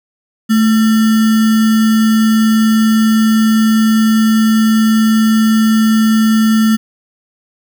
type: tone with sample-and-hold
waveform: sine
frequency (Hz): 219.9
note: A3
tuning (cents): -1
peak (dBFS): -7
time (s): 0.49-6.77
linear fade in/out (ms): 20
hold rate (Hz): 1575
effects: none